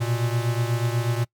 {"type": "beating tone pair", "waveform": "square", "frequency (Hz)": [116.54, 124.74], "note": ["A#2", "B2"], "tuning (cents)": [0, 18], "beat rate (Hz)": 8.2, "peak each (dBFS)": [-24, -28], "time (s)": [0, 1.25], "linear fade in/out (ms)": 20, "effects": ["noise-tail reverb RT60 0.1 s tail -23 dB re dry"]}